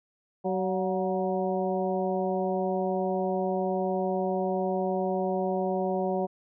harmonic tone with a mistuned harmonic, 188.5 Hz, F#3, 32 cents sharp, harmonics 1 / 2 / 3 / 4 / 5, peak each -31 / -30 / -31 / -32 / -39 dBFS, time 0.44-6.27 s, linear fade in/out 20 ms, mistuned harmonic 4, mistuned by -50 cents, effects none

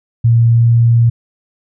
sine tone with pitch glide, 116.4 to 117.07 Hz, A#2 to A#2, -2 to +8 cents, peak -6 dBFS, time 0.24-1.1 s, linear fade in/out 10 ms, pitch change +10 cents, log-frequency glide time 0.52-0.63 s, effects none

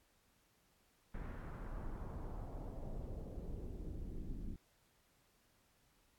brown noise with low-pass filter sweep, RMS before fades -45 dBFS, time 1.14-4.56 s, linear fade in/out 5 ms, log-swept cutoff 1800 to 250 Hz, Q 1.7, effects pink hiss -74 dBFS RMS until 6.18 s + AAC 64 kbps

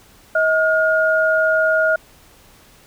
sine tone pair together, 635.7 / 1427 Hz, D#5 / F6, +37 / +37 cents, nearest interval octave + major second, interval 1400 cents, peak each -16 dBFS, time 0.35-1.96 s, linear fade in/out 5 ms, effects pink hiss -49 dBFS RMS until 2.86 s

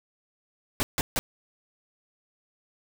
pink noise bursts, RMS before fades -26 dBFS, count 3, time 0.8-1.19 s, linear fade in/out 0 ms, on 30 ms, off 150 ms, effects none

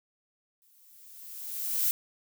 violet noise with exponential growth, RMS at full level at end -25 dBFS, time 0.62-1.91 s, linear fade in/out 0 ms, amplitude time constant 280 ms, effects none

